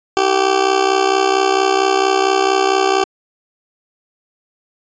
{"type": "tone with amplitude modulation", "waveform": "20% pulse", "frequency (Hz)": 386.4, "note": "G4", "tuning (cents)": -25, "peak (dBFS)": -4, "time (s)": [0.17, 3.04], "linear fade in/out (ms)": 0, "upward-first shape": "sine", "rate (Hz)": 64.4, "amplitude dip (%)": 75, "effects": ["resampled to 16000 Hz"]}